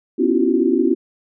sine tone cluster, 249.5 / 276.6 / 326.9 / 343 / 378.7 Hz, B3 / C#4 / E4 / F4 / F#4, +18 / -4 / -14 / -31 / +40 cents, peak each -20 dBFS, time 0.18-0.95 s, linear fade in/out 20 ms, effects none

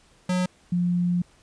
square / sine tone pair in turn, 181.9 / 176.31 Hz, F#3 / F3, -29 / +17 cents, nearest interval minor second, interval 54 cents, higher first, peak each -22 / -20 dBFS, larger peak second, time 0.29-0.46 / 0.72-1.22 s, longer second, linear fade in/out 5 ms, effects pink hiss -58 dBFS RMS until 1.42 s + resampled to 22050 Hz

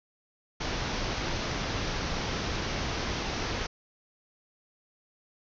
pink low-pass noise, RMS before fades -32 dBFS, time 0.6-3.67 s, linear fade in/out 10 ms, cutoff 6200 Hz, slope 96 dB/octave, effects none

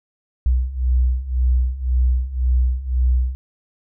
sine beating tone pair, 61.5 / 63.4 Hz, B1 / B1, -7 / +46 cents, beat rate 1.9 Hz, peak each -20 / -17 dBFS, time 0.46-3.35 s, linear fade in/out 0 ms, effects none

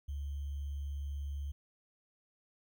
sine tone with sample-and-hold, 71 Hz, C#2, 42 cents sharp, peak -36 dBFS, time 0.08-1.52 s, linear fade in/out 10 ms, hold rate 3150 Hz, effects none

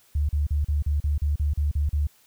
sine tone bursts, 73.42 Hz, D2, in tune, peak -20 dBFS, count 11, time 0.15-2.07 s, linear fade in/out 5 ms, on 140 ms, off 38 ms, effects white hiss -59 dBFS RMS until 2.26 s

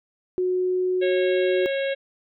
sine tone with pitch glide, 365.9 to 368.4 Hz, F#4 to F#4, -19 to -7 cents, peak -20 dBFS, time 0.38-1.66 s, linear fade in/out 0 ms, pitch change +12 cents, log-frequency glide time 0.48-1.23 s
harmonic tone, 547 Hz, C#5, 23 cents flat, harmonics 1 / 3 / 4 / 5 / 6 / 7, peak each -23 / -33 / -35 / -37 / -39 / -40 dBFS, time 1.01-1.95 s, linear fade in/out 20 ms
effects none

